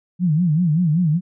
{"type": "tone with vibrato", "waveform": "sine", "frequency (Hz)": 164.81, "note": "E3", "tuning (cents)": 0, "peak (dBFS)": -14, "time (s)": [0.19, 1.21], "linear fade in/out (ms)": 50, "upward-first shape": "sine", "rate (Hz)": 5.2, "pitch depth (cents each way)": 180, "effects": []}